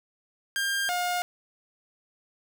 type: tone pair in turn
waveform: sawtooth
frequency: 1601 / 713.2 Hz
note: G6 / F5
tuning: +36 / +36 cents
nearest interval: octave + major second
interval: 1400 cents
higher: first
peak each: -22 dBFS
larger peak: neither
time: 0.56-0.89 / 0.89-1.22 s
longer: neither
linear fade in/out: 0 ms
effects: none